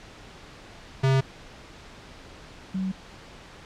square / sine tone pair in turn, 133.7 / 189.08 Hz, C3 / F#3, +38 / +38 cents, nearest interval tritone, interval 600 cents, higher second, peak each -19 / -25 dBFS, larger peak first, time 1.03-1.21 / 2.74-2.92 s, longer neither, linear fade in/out 10 ms, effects pink hiss -46 dBFS RMS until 3.65 s + low-pass 5000 Hz 12 dB/octave

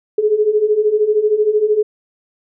sine beating tone pair, 415.3 / 428.3 Hz, G#4 / A4, 0 / -47 cents, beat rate 13 Hz, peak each -17 / -13 dBFS, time 0.18-1.83 s, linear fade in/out 5 ms, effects none

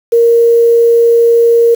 sine tone with quantisation, 466.2 Hz, A#4, in tune, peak -4 dBFS, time 0.12-1.75 s, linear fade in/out 10 ms, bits 5, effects none

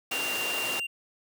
triangle tone, 2780 Hz, F7, 9 cents flat, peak -28 dBFS, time 0.11-0.87 s, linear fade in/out 10 ms
pink high-pass noise, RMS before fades -34 dBFS, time 0.11-0.8 s, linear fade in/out 5 ms, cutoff 360 Hz, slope 12 dB/octave
effects none

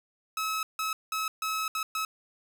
sawtooth tone bursts at uneven times, 1290 Hz, E6, 38 cents flat, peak -25 dBFS, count 6, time 0.37-0.63 / 0.79-0.93 / 1.12-1.28 / 1.42-1.68 / 1.75-1.83 / 1.95-2.05 s, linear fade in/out 2 ms, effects none

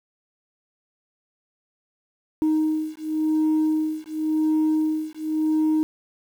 sine beating tone pair, 311.1 / 312.02 Hz, D#4 / D#4, 0 / +5 cents, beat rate 0.92 Hz, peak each -21 dBFS, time 2.42-5.83 s, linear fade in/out 0 ms, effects tanh soft clip ceiling -16 dBFS + 8-bit

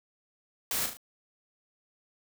white noise with echo, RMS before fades -31 dBFS, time 0.71-0.86 s, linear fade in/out 2 ms, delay 37 ms, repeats 3, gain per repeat -6 dB, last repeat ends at 0.971 s, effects none

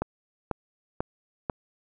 click train, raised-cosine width 1 ms, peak -13 dBFS, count 4, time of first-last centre 0.02-1.498 s, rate 2.03 Hz, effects none

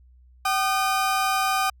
35% pulse tone pair together, 767 / 1218.4 Hz, G5 / D#6, -38 / -37 cents, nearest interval minor sixth, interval 801 cents, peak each -22 dBFS, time 0.45-1.7 s, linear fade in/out 5 ms, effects added 62 Hz sine -50 dBFS peak until 1.8 s

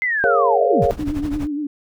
sine linear sweep, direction down, 2093 to 46.25 Hz, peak -17 dBFS, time 0.02-0.86 s, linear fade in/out 0 ms
sine chord, Bb minor seventh, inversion third, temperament equal, 415.3 / 466.2 / 554.4 / 698.5 Hz, Ab4 / Bb4 / Db5 / F5, 0 / 0 / 0 / 0 cents, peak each -22 / -19 / -19 / -19 dBFS, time 0.24-0.91 s, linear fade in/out 0 ms
brown noise with tremolo, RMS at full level -24 dBFS, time 0.82-1.47 s, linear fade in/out 0 ms, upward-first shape triangle, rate 12 Hz, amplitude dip 90%
sine tone with vibrato, 293.7 Hz, D4, in tune, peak -21 dBFS, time 0.99-1.67 s, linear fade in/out 5 ms, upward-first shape sine, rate 8.6 Hz, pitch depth 63 cents each way
effects none

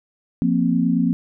sine chord, F suspended fourth, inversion none, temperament just, 174.61 / 232.8 / 261.9 Hz, F3 / Bb3 / C4, 0 / -2 / +2 cents, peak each -20 dBFS, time 0.42-1.13 s, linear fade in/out 0 ms, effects none

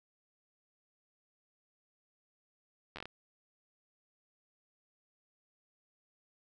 slowing click train, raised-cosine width 0.3 ms, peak -27 dBFS, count 6, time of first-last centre 2.96-3.056 s, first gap 11 ms, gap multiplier 1.28, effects none

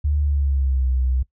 sine tone with pitch glide, 73.42 to 63.92 Hz, D2 to C2, 0 to -40 cents, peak -17 dBFS, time 0.04-1.23 s, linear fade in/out 10 ms, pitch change -240 cents, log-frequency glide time 0.2-0.89 s, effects noise-tail reverb RT60 0.1 s tail -19 dB re dry

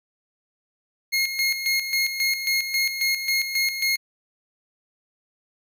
25% pulse tone with tremolo, 2151 Hz, C7, 47 cents sharp, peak -16 dBFS, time 1.12-3.97 s, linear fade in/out 20 ms, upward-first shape square, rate 3.7 Hz, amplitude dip 60%, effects none

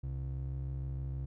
triangle ring-modulated tone, 99.1 Hz, G2, 19 cents sharp, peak -30 dBFS, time 0.03-1.26 s, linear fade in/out 10 ms, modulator 33.2 Hz, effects none

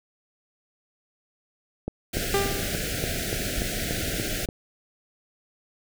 click train, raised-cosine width 2 ms, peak -15 dBFS, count 10, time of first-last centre 1.88-4.489 s, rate 3.45 Hz
pink band-stop noise, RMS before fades -29 dBFS, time 2.13-4.46 s, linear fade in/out 10 ms, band 730 to 1400 Hz, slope 96 dB/octave
sawtooth tone with exponential decay, 397.5 Hz, G4, 24 cents sharp, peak -16 dBFS, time 2.34-2.9 s, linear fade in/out 2 ms, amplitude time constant 120 ms
effects none

